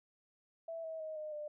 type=tone with pitch steps; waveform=sine; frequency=659.3 / 643.5 / 628.1 / 613 / 598.3 Hz; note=E5 / E5 / D#5 / D#5 / D5; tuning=0 / -42 / +16 / -26 / +32 cents; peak=-40 dBFS; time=0.68-1.48 s; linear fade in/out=5 ms; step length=160 ms; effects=none